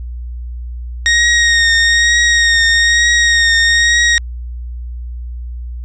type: tone with vibrato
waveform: sawtooth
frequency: 1864.7 Hz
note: A#6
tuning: in tune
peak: -5 dBFS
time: 1.06-4.18 s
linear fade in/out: 0 ms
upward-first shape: triangle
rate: 1.1 Hz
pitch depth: 29 cents each way
effects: added 60 Hz sine -22 dBFS peak until 5.84 s + resampled to 16000 Hz